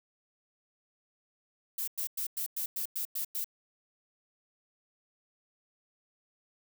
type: noise bursts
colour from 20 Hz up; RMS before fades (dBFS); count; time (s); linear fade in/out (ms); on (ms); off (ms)
violet; -34; 9; 1.78-3.444; 5; 96; 100
effects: none

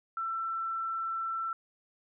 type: tone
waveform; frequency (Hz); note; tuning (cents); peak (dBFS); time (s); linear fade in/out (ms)
sine; 1339; E6; +27; -31; 0.17-1.53; 2
effects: none

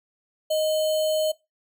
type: tone with sample-and-hold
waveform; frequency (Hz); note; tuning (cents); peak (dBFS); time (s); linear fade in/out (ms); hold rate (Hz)
sine; 622.3; D#5; 0; -20; 0.5-1.32; 10; 3675
effects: noise-tail reverb RT60 0.2 s tail -19 dB re dry

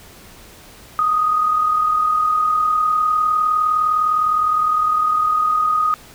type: tone with amplitude modulation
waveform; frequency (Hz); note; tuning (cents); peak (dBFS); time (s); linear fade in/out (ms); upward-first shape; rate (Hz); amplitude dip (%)
sine; 1244.5; D#6; 0; -12; 0.99-5.94; 0; sine; 39.7; 45
effects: pink hiss -43 dBFS RMS until 6.14 s

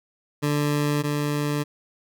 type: tone pair in turn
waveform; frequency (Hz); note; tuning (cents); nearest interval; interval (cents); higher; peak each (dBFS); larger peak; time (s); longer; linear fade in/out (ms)
20% pulse; 146.83 / 146.83; D3 / D3; 0 / 0; unison; 0; neither; -16 / -18; first; 0.42-1.03 / 1.03-1.64; neither; 20
effects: none

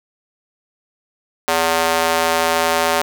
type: tone with high-pass filter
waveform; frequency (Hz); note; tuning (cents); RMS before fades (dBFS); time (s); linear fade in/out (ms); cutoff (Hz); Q
square; 82.41; E2; 0; -17; 1.48-3.02; 0; 640; 1.2
effects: none

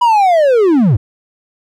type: linear sweep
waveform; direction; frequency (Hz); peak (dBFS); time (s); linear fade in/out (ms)
triangle; down; 987.8 to 86.6; -5; 0.01-0.97; 10
effects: none

